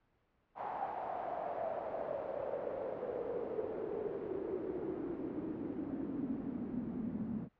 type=noise with band-pass filter sweep; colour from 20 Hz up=pink; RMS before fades=-40 dBFS; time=0.55-7.49 s; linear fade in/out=50 ms; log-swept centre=820 to 210 Hz; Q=6; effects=pink hiss -75 dBFS RMS until 7.59 s + low-pass 2000 Hz 12 dB/octave